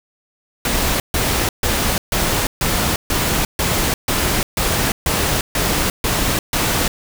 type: noise bursts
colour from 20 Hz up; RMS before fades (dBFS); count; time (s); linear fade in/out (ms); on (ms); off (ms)
pink; -18; 13; 0.65-6.88; 2; 350; 140
effects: none